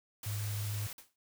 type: noise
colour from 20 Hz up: white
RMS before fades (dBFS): -44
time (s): 0.23-0.93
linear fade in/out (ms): 2
type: tone with vibrato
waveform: sine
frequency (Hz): 104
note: G#2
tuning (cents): +3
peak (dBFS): -34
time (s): 0.26-0.87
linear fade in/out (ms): 5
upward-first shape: triangle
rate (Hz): 16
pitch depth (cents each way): 17
type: noise with exponential decay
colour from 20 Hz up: white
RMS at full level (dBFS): -48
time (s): 0.98-1.16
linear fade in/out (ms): 2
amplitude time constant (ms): 37
effects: none